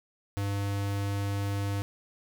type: tone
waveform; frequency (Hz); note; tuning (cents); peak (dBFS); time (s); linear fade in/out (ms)
square; 100.1; G2; +37; -29; 0.37-1.82; 0
effects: none